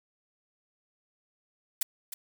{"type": "noise with echo", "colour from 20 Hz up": "blue", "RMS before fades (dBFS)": -27, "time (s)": [1.81, 1.83], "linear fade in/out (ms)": 5, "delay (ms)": 310, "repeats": 1, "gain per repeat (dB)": -11, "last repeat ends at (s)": 2.14, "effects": []}